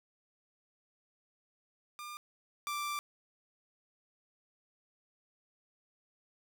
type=tone pair in turn; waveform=sawtooth; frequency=1200 / 1175.3 Hz; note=D6 / D6; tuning=+37 / +1 cents; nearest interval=unison; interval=36 cents; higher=first; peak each=-39 / -31 dBFS; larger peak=second; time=1.99-2.17 / 2.67-2.99 s; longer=second; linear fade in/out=0 ms; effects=none